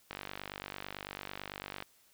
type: click train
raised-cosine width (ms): 0.3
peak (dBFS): -23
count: 85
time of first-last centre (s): 0.11-1.824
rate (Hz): 49
effects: white hiss -66 dBFS RMS until 2.13 s